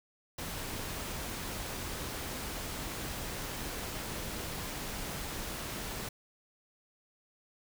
pink noise, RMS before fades -39 dBFS, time 0.38-6.09 s, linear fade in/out 5 ms, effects none

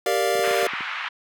square chord, G minor seventh, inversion none, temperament equal, 392 / 466.2 / 587.3 / 698.5 Hz, G4 / Bb4 / D5 / F5, 0 / 0 / 0 / 0 cents, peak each -26 dBFS, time 0.06-0.67 s, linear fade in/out 2 ms
clicks, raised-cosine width 3 ms, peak -24 dBFS, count 7, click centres 0.353 / 0.393 / 0.476 / 0.51 / 0.629 / 0.735 / 0.807 s
white band-pass noise, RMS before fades -30 dBFS, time 0.43-1.09 s, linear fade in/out 10 ms, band 1000 to 2600 Hz, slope 24 dB/octave
effects high-pass 200 Hz 12 dB/octave

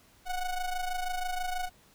square ring-modulated tone, 370.1 Hz, F#4, in tune, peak -28 dBFS, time 0.25-1.7 s, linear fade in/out 50 ms, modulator 357 Hz, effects pink hiss -61 dBFS RMS until 1.94 s

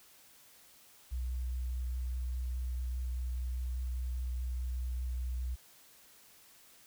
sine tone with vibrato, 62.2 Hz, B1, 13 cents sharp, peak -33 dBFS, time 1.11-5.56 s, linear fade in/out 20 ms, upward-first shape triangle, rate 4.9 Hz, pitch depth 13 cents each way, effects white hiss -60 dBFS RMS until 6.86 s

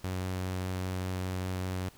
sawtooth tone with vibrato, 92.5 Hz, F#2, in tune, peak -28 dBFS, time 0.04-1.89 s, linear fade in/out 0 ms, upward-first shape sine, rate 5 Hz, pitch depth 10 cents each way, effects pink hiss -57 dBFS RMS until 1.97 s

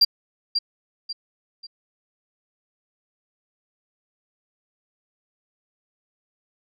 sine tone with echo, 4748 Hz, D8, 18 cents sharp, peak -9 dBFS, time 0.01-0.05 s, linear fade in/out 10 ms, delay 540 ms, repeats 3, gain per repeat -9 dB, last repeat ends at 1.67 s, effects tanh soft clip ceiling -10 dBFS

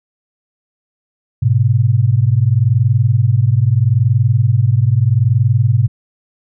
sine tone pair together, 105.92 / 126.7 Hz, G#2 / B2, +35 / +45 cents, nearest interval minor third, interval 310 cents, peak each -12 dBFS, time 1.42-5.88 s, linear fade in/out 10 ms, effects none

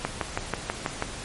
click train, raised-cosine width 0.5 ms, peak -10 dBFS, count 7, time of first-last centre 0.05-1.024 s, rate 6.16 Hz, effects pink hiss -37 dBFS RMS until 1.24 s + MP3 48 kbps

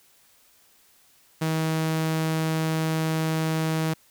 sawtooth tone, 159.5 Hz, D#3, 43 cents sharp, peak -19 dBFS, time 1.41-3.94 s, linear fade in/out 10 ms, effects white hiss -59 dBFS RMS until 4.1 s

